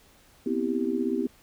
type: chord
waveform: sine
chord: C major seventh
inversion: third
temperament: just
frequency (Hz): 245.3 / 261.6 / 327 / 392.4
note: B3 / C4 / E4 / G4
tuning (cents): -12 / 0 / -14 / +2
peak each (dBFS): -30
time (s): 0.46-1.27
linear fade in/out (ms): 5
effects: pink hiss -58 dBFS RMS until 1.42 s